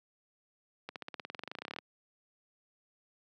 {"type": "accelerating click train", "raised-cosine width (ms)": 0.3, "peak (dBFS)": -24, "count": 22, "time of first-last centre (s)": [0.89, 1.787], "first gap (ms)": 68, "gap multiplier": 0.95, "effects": ["high-pass 200 Hz 12 dB/octave"]}